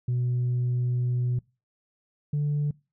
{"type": "tone pair in turn", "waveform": "sine", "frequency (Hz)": [123.47, 146.63], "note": ["B2", "D3"], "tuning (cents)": [0, -2], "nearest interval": "minor third", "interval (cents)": 298, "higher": "second", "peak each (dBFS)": -21, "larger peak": "neither", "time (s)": [[0.08, 1.39], [2.33, 2.71]], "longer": "first", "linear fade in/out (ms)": 5, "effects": ["noise-tail reverb RT60 0.3 s tail -25 dB re dry", "tanh soft clip ceiling -21 dBFS"]}